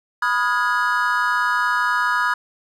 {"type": "chord", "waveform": "triangle", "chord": "F half-diminished seventh", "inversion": "second", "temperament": "equal with one note detuned", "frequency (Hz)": [987.8, 1244.5, 1432.9, 1661.2], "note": ["Cb6", "Eb6", "F6", "Ab6"], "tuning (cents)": [0, 0, 44, 0], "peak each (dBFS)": -21, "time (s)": [0.22, 2.34], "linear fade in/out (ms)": 5, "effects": []}